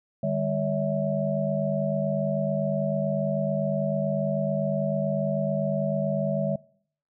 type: tone cluster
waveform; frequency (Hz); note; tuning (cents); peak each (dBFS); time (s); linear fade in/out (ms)
sine; 151 / 200 / 565 / 652; D3 / G3 / C#5 / E5; +48 / +35 / +33 / -19; -29; 0.23-6.56; 5
effects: noise-tail reverb RT60 0.6 s tail -23 dB re dry